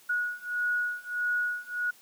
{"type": "beating tone pair", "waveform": "sine", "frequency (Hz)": [1456, 1457.6], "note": ["F#6", "F#6"], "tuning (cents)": [-28, -26], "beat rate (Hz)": 1.6, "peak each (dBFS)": [-31, -30], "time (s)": [0.09, 1.91], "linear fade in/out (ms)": 10, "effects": ["white hiss -57 dBFS RMS until 2.01 s", "high-pass 100 Hz 12 dB/octave"]}